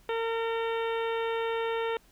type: harmonic tone with a mistuned harmonic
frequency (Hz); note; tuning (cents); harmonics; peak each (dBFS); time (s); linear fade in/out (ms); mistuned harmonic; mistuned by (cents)
456.2; A#4; -37; 1 / 2 / 3 / 4 / 5 / 6 / 7 / 8; -29 / -35 / -39 / -41 / -43 / -45 / -46 / -47; 0.09-1.97; 2; 7; -56
effects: added 43 Hz sine -62 dBFS peak until 2.11 s + pink hiss -62 dBFS RMS until 2.11 s